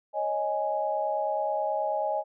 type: chord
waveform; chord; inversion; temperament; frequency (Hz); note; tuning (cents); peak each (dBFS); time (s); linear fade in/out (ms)
sine; C# suspended second; none; just; 554.4 / 623.7 / 831.5; C#5 / D#5 / G#5; 0 / +4 / +2; -33 / -29 / -29; 0.13-2.24; 50
effects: none